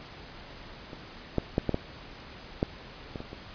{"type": "clicks", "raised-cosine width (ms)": 2, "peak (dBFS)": [-27, -11, -10, -12, -13, -11, -22, -25, -26], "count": 9, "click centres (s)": [0.932, 1.383, 1.581, 1.693, 1.744, 2.629, 3.158, 3.204, 3.331], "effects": ["pink hiss -46 dBFS RMS until 3.54 s", "resampled to 11025 Hz"]}